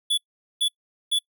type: tone bursts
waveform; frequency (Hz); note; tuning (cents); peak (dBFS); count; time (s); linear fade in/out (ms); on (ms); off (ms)
square; 3436; A7; -42; -20; 3; 0.1-1.191; 10; 77; 430
effects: noise-tail reverb RT60 0.1 s tail -26 dB re dry